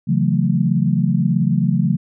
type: chord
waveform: sine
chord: F# minor seventh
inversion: second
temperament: just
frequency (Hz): 138.75 / 166.5 / 185 / 222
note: C#3 / E3 / F#3 / A3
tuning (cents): +2 / +18 / 0 / +16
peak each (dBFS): -19 / -19 / -19 / -21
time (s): 0.07-1.97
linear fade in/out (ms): 20
effects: none

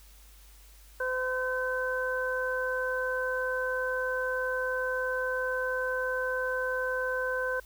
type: harmonic tone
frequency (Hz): 511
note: C5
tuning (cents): -41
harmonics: 1 / 2 / 3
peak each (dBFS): -31 / -37 / -31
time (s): 1-7.6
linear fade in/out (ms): 5
effects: added 50 Hz sine -52 dBFS peak until 7.65 s + white hiss -58 dBFS RMS until 7.65 s

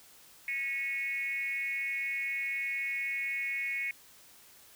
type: tone with frequency modulation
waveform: sine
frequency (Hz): 2200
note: C#7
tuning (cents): -14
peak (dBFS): -31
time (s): 0.48-3.91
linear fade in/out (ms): 2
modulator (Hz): 276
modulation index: 0.8
effects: white hiss -57 dBFS RMS until 4.75 s

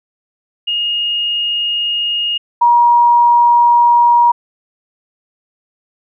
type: tone pair in turn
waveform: sine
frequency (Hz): 2854 / 952.4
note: F7 / A#5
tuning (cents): +37 / +37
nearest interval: octave + perfect fifth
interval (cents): 1900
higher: first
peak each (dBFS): -14 / -6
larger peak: second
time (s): 0.67-2.38 / 2.61-4.32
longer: neither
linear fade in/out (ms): 10
effects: none

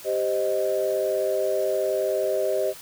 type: chord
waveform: sine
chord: C minor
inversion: second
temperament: equal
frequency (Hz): 392 / 523.3 / 622.3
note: G4 / C5 / Eb5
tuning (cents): 0 / 0 / 0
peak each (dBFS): -26 / -26 / -24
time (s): 0.04-2.74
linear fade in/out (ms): 50
effects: tanh soft clip ceiling -13 dBFS + white hiss -43 dBFS RMS until 2.81 s

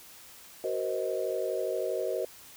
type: chord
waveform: sine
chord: C half-diminished seventh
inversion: second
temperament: just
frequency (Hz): 376.7 / 470.9 / 523.3 / 627.9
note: Gb4 / Bb4 / C5 / Eb5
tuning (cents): +31 / +18 / 0 / +16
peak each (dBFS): -34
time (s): 0.64-2.25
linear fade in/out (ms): 2
effects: white hiss -51 dBFS RMS until 2.56 s

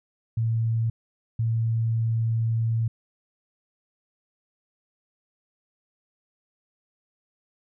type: tone pair in turn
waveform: sine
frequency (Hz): 113.7 / 113.7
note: A#2 / A#2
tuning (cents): -43 / -43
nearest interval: unison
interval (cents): 0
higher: neither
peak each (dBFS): -21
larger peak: neither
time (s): 0.37-0.9 / 1.39-2.88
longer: second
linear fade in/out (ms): 5
effects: none

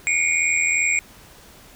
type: tone cluster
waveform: sine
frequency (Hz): 2155 / 2238 / 2399 / 7610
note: C#7 / C#7 / D7 / A#8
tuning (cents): -49 / +16 / +36 / +35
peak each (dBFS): -23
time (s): 0.07-0.99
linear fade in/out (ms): 0
effects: pink hiss -47 dBFS RMS until 1.75 s

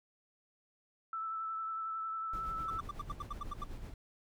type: tone with vibrato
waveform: sine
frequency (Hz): 1318.5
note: E6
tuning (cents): 0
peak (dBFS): -36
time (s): 1.13-2.8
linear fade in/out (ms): 2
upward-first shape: triangle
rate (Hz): 11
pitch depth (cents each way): 20
type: noise with tremolo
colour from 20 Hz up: brown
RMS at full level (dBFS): -43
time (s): 2.33-3.94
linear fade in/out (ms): 2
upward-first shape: sine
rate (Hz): 8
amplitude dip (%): 50
type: tone bursts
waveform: triangle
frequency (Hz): 1174.7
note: D6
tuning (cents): 0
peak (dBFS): -35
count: 10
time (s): 2.68-3.64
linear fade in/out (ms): 5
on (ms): 24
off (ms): 80
effects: none

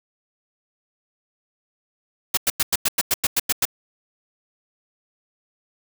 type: noise bursts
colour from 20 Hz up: white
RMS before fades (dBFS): -19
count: 11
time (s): 2.34-3.653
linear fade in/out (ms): 5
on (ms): 33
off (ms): 95
effects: none

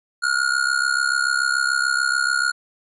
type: tone with amplitude modulation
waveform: square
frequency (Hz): 1431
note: F6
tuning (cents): +42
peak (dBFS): -15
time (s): 0.22-2.52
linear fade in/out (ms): 20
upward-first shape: sine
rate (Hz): 66.9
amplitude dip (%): 85
effects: resampled to 24000 Hz

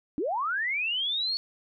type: linear sweep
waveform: sine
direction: up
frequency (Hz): 261.6 to 4435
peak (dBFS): -26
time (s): 0.18-1.37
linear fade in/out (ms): 0
effects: none

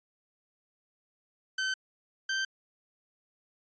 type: tone pair in turn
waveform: sawtooth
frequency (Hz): 1535 / 1560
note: G6 / G6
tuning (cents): -37 / -9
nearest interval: unison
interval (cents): 28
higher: second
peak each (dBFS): -25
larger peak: neither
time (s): 1.58-1.74 / 2.29-2.45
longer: neither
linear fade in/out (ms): 5
effects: resampled to 16000 Hz

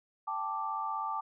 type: chord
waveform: sine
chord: G suspended second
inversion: none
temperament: equal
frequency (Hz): 784 / 880 / 1174.7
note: G5 / A5 / D6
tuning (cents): 0 / 0 / 0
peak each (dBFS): -40 / -36 / -35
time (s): 0.27-1.21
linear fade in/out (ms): 10
effects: none

